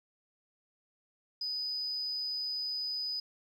sine tone, 4984 Hz, D#8, 2 cents sharp, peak -32 dBFS, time 1.41-3.2 s, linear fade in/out 5 ms, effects tanh soft clip ceiling -28 dBFS + 11-bit

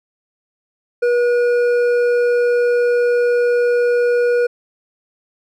sine tone with hard clipping, 483 Hz, B4, 39 cents flat, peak -14 dBFS, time 1.02-4.47 s, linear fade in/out 10 ms, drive 7 dB, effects none

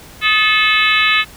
harmonic tone with a mistuned harmonic, 434 Hz, A4, 24 cents flat, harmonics 3 / 4 / 5 / 6 / 7 / 8 / 9, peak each -18 / -18 / -17 / -16 / -21 / -21 / -21 dBFS, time 0.21-1.25 s, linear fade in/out 50 ms, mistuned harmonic 3, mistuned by -62 cents, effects pink hiss -39 dBFS RMS until 1.36 s

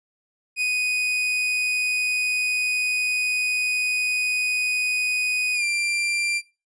40% pulse tone with pitch glide, 2489 to 2370 Hz, D#7 to D7, 0 to +15 cents, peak -20 dBFS, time 0.56-6.42 s, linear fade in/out 50 ms, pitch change -85 cents, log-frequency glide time 5.54-5.64 s, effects noise-tail reverb RT60 0.3 s tail -22 dB re dry + resampled to 22050 Hz

